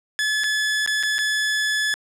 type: tone with dropouts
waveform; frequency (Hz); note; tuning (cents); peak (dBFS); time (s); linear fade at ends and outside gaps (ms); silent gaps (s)
sawtooth; 1718; A6; -42; -16; 0.19-1.94; 0; 0.436-0.441 / 0.862-0.875 / 1.028-1.034 / 1.183-1.189
effects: low-pass 9000 Hz 12 dB/octave